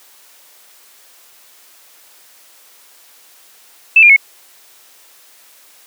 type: tone with pitch steps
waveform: sine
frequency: 2637 / 2404 / 2192 Hz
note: E7 / D7 / C#7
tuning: 0 / +40 / -20 cents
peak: -3 dBFS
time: 3.96-4.164 s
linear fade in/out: 5 ms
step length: 68 ms
effects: white hiss -46 dBFS RMS until 5.86 s + high-pass 400 Hz 12 dB/octave